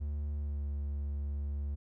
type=tone with pitch glide; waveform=triangle; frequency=73.3 to 71.58 Hz; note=D2 to D2; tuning=-3 to -44 cents; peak=-31 dBFS; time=0-1.76 s; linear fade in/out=20 ms; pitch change=-41 cents; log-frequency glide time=0.35-0.64 s; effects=none